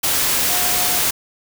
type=tone in noise; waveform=sine; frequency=720 Hz; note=F#5; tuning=47 cents flat; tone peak=-28 dBFS; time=0.49-0.99 s; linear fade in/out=10 ms; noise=white; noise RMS=-18 dBFS; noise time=0.03-1.11 s; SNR=-13 dB; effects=none